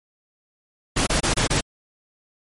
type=noise bursts; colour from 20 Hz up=pink; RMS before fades=-20 dBFS; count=5; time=0.96-1.61 s; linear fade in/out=10 ms; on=110 ms; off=25 ms; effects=MP3 48 kbps